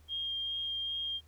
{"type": "tone with vibrato", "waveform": "sine", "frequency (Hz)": 3219, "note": "G7", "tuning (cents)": 45, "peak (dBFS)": -33, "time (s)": [0.08, 1.21], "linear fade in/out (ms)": 50, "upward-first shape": "sine", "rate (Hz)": 2.5, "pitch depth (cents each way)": 9, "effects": ["added 77 Hz sine -57 dBFS peak until 1.27 s", "pink hiss -67 dBFS RMS until 1.27 s"]}